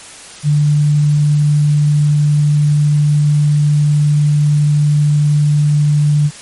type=tone; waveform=sine; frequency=147.9 Hz; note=D3; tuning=13 cents sharp; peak=-8 dBFS; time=0.43-6.31 s; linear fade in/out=50 ms; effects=white hiss -34 dBFS RMS until 6.41 s + MP3 48 kbps